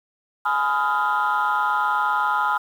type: chord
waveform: sine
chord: F half-diminished seventh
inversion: first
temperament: just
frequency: 838.1 / 1005.8 / 1257.2 / 1396.9 Hz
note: Ab5 / Cb6 / Eb6 / F6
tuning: +16 / +31 / +18 / 0 cents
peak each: -23 dBFS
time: 0.45-2.58 s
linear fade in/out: 10 ms
effects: tanh soft clip ceiling -13 dBFS + 8-bit